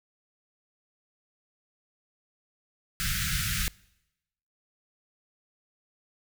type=band-stop noise; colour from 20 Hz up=pink; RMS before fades=-29 dBFS; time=3-3.68 s; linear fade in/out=0 ms; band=190 to 1300 Hz; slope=96 dB/octave; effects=noise-tail reverb RT60 0.9 s tail -24 dB re dry